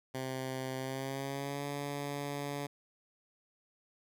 10% pulse tone with pitch glide, 131 to 142.86 Hz, C3 to D3, +2 to -47 cents, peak -28 dBFS, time 0.14-2.67 s, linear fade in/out 10 ms, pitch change +151 cents, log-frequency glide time 0.78-1.65 s, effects none

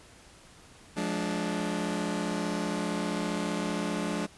sawtooth chord, D diminished, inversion first, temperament just, 176.2 / 211.4 / 293.7 Hz, F3 / Ab3 / D4, +16 / +31 / 0 cents, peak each -30 / -29 / -30 dBFS, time 0.96-4.27 s, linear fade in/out 20 ms, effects pink hiss -54 dBFS RMS until 4.37 s + resampled to 24000 Hz

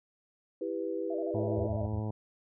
sine chord, E minor, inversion none, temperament just, 329.6 / 395.6 / 494.4 Hz, E4 / G4 / B4, 0 / +16 / +2 cents, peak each -36 dBFS, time 0.61-1.67 s, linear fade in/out 5 ms
sine tone with vibrato, 630 Hz, D#5, 21 cents sharp, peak -36 dBFS, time 1.1-1.86 s, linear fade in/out 5 ms, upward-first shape square, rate 12 Hz, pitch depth 94 cents each way
harmonic tone, 107.5 Hz, A2, 40 cents flat, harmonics 1 / 2 / 3 / 4 / 5 / 6 / 7 / 8 / 9, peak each -33 / -39 / -43 / -45 / -47 / -49 / -50 / -51 / -52 dBFS, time 1.34-2.11 s, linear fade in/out 5 ms
sine tone bursts, 83.1 Hz, E2, 15 cents sharp, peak -34 dBFS, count 4, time 1.57-2.001 s, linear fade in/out 10 ms, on 80 ms, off 37 ms
effects none

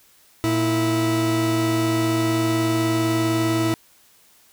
40% pulse tone pair together, 115.61 / 327 Hz, A#2 / E4, -14 / -14 cents, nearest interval octave + tritone, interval 1800 cents, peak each -23 / -19 dBFS, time 0.44-3.74 s, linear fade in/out 0 ms, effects white hiss -55 dBFS RMS until 4.52 s

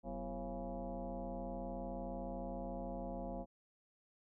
sine tone with frequency modulation, 248.8 Hz, B3, 13 cents sharp, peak -40 dBFS, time 0.03-3.46 s, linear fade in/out 50 ms, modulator 146 Hz, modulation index 3.6, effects none

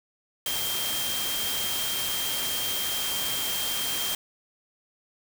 sine tone in noise, 3181 Hz, G7, 25 cents sharp, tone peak -31 dBFS, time 0.46-4.15 s, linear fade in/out 2 ms, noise white, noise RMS -30 dBFS, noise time 0.46-4.15 s, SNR -4 dB, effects none

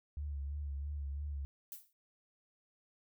sine tone with vibrato, 71.5 Hz, D2, 46 cents flat, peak -37 dBFS, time 0.17-1.45 s, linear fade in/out 0 ms, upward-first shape sine, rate 3 Hz, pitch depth 51 cents each way
violet noise with exponential decay, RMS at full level -43 dBFS, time 1.72-1.93 s, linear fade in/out 1 ms, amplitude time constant 45 ms
effects none

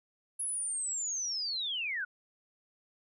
sine linear sweep, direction down, 10630 to 1410 Hz, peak -32 dBFS, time 0.39-2.05 s, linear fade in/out 10 ms, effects none

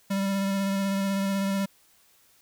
square tone with vibrato, 196 Hz, G3, in tune, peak -25 dBFS, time 0.1-1.66 s, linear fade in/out 10 ms, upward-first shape sine, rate 16 Hz, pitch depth 17 cents each way, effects white hiss -61 dBFS RMS until 2.41 s

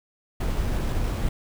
brown noise with sample-and-hold, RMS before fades -25 dBFS, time 0.4-1.29 s, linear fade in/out 5 ms, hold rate 11025 Hz, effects none

